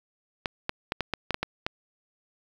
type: clicks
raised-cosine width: 0.3 ms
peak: -11 dBFS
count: 9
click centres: 0.458 / 0.694 / 0.921 / 1.007 / 1.137 / 1.307 / 1.344 / 1.43 / 1.665 s
effects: 7-bit